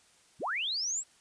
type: linear sweep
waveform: sine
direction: up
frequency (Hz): 55 to 7902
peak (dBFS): -30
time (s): 0.39-1.04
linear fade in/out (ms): 50
effects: white hiss -63 dBFS RMS until 1.2 s + resampled to 22050 Hz